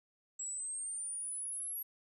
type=exponential sweep; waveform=sine; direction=up; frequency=7630 to 11510 Hz; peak=-35 dBFS; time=0.39-1.83 s; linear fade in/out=10 ms; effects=tanh soft clip ceiling -37 dBFS